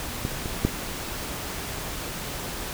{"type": "clicks", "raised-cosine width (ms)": 3, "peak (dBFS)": [-13, -16, -7], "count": 3, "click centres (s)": [0.251, 0.458, 0.65], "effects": ["pink hiss -33 dBFS RMS until 2.73 s"]}